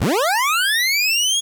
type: linear sweep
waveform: 25% pulse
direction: up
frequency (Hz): 37.45 to 3359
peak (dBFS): -12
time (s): 0-1.41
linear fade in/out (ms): 20
effects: 8-bit